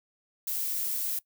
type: noise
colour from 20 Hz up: violet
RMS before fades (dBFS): -31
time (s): 0.47-1.19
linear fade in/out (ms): 5
effects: noise-tail reverb RT60 0.1 s tail -20 dB re dry